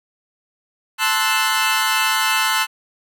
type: chord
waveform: 20% pulse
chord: F# half-diminished seventh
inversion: first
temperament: equal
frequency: 880 / 1046.5 / 1318.5 / 1480 Hz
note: A5 / C6 / E6 / F#6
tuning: 0 / 0 / 0 / 0 cents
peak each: -17 dBFS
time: 0.98-2.67 s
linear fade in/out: 50 ms
effects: none